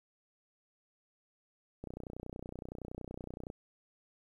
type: click train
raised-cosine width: 2 ms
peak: -29 dBFS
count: 52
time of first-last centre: 1.84-3.501 s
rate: 30.7 Hz
effects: 11-bit